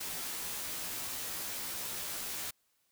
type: noise with comb filter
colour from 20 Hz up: white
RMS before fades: -39 dBFS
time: 0-2.51 s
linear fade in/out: 10 ms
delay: 14 ms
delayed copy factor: -0.9
effects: white hiss -75 dBFS RMS until 2.91 s